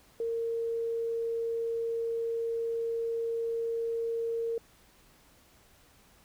sine tone, 460.1 Hz, A#4, 23 cents flat, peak -29 dBFS, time 0.2-4.58 s, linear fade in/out 2 ms, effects pink hiss -61 dBFS RMS until 6.24 s

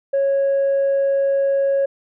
sine tone, 551 Hz, C#5, 11 cents flat, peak -13 dBFS, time 0.13-1.86 s, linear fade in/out 10 ms, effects tanh soft clip ceiling -13 dBFS

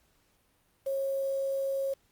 sine tone with quantisation, 544 Hz, C#5, 33 cents flat, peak -28 dBFS, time 0.86-1.94 s, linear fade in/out 10 ms, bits 8, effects pink hiss -69 dBFS RMS until 2.11 s + Opus 48 kbps

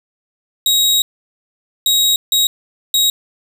sawtooth tone bursts at uneven times, 3803 Hz, A#7, 34 cents sharp, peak -8 dBFS, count 4, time 0.66-1.02 / 1.86-2.16 / 2.32-2.47 / 2.94-3.1 s, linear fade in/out 2 ms, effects none

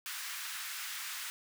pink high-pass noise, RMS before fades -41 dBFS, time 0.06-1.3 s, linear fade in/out 0 ms, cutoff 1300 Hz, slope 24 dB/octave, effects none

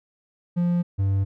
triangle tone pair in turn, 174.61 / 97.75 Hz, F3 / G2, 0 / -4 cents, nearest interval minor seventh, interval 1004 cents, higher first, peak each -17 dBFS, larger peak neither, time 0.56-0.83 / 0.98-1.25 s, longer neither, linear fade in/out 20 ms, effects none

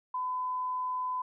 sine tone, 1009 Hz, B5, 37 cents sharp, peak -30 dBFS, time 0.14-1.22 s, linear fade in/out 5 ms, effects none

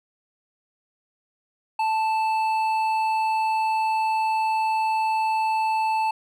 triangle tone with hard clipping, 880 Hz, A5, in tune, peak -22 dBFS, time 1.79-6.11 s, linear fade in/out 5 ms, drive 11 dB, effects none

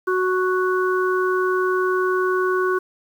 harmonic tone, 370 Hz, F#4, in tune, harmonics 1 / 3 / 4, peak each -19 / -24 / -25 dBFS, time 0.07-2.79 s, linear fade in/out 10 ms, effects 8-bit

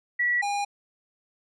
sine / square tone pair in turn, 1941 / 812.1 Hz, B6 / G#5, -31 / -39 cents, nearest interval octave + minor third, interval 1508 cents, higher first, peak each -21 / -26 dBFS, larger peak first, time 0.19-0.42 / 0.42-0.65 s, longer neither, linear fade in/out 10 ms, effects resampled to 22050 Hz

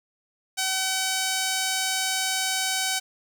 5% pulse tone, 760 Hz, F#5, 46 cents sharp, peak -12 dBFS, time 0.57-3 s, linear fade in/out 20 ms, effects none

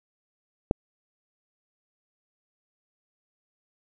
click, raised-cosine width 2 ms, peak -7 dBFS, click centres 0.711 s, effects none

